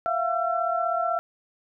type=tone cluster; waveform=sine; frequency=671 / 707 / 1348 Hz; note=E5 / F5 / E6; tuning=+31 / +21 / +38 cents; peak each=-27 dBFS; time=0.06-1.19 s; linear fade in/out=0 ms; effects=none